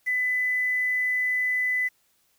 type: tone with quantisation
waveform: sine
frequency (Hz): 2002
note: B6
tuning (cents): +23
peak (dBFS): -22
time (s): 0.06-1.89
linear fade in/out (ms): 20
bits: 8
effects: white hiss -67 dBFS RMS until 2.38 s